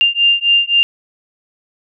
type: beating tone pair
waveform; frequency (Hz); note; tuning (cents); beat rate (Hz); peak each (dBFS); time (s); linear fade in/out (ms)
sine; 2794 / 2797.8; F7 / F7; 0 / +2; 3.8; -13; 0.01-0.83; 0
effects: none